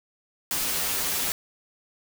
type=noise with comb filter; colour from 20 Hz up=white; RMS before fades=-27 dBFS; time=0.51-1.32 s; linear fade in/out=0 ms; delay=8.9 ms; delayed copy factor=-1; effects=none